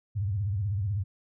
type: tone with vibrato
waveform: sine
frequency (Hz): 100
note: G2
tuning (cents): +35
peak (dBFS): -26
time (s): 0.15-1.04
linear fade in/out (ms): 20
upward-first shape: sine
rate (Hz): 16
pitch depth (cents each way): 170
effects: none